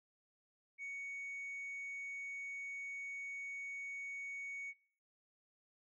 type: tone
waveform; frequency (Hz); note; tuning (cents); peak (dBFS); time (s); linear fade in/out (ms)
sine; 2230; C#7; +10; -40; 0.78-4.74; 50
effects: noise-tail reverb RT60 0.6 s tail -26 dB re dry + tanh soft clip ceiling -41 dBFS